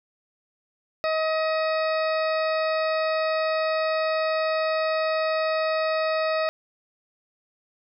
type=harmonic tone; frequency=633 Hz; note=D#5; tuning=30 cents sharp; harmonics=1 / 2 / 3 / 4 / 6 / 7 / 8; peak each=-23 / -29 / -33 / -35 / -39 / -40 / -41 dBFS; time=1.04-6.49 s; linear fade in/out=0 ms; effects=none